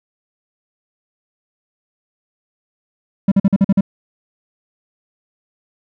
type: tone bursts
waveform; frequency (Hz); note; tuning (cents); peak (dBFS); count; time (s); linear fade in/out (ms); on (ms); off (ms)
triangle; 196; G3; 0; -6; 7; 3.28-3.809; 5; 37; 45
effects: none